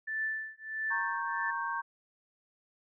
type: tone with tremolo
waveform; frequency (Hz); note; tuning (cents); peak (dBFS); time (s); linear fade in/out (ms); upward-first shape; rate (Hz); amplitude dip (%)
sine; 1760; A6; 0; -29; 0.07-1.51; 10; triangle; 1.5; 100
type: chord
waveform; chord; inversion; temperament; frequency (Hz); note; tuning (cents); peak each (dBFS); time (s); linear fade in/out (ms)
sine; G diminished; first; equal with one note detuned; 932.3 / 1098.5 / 1568; Bb5 / Db6 / G6; 0 / -16 / 0; -36; 0.9-1.82; 20
effects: none